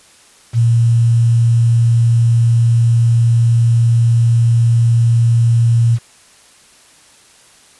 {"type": "tone with quantisation", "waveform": "sine", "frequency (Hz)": 116.54, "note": "A#2", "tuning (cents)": 0, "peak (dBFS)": -8, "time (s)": [0.53, 5.99], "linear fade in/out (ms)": 50, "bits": 6, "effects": ["white hiss -46 dBFS RMS until 7.79 s", "resampled to 24000 Hz"]}